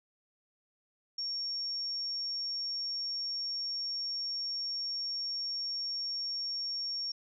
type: tone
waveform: sine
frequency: 5520 Hz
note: F8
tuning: 21 cents flat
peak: -33 dBFS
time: 1.18-7.12 s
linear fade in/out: 5 ms
effects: none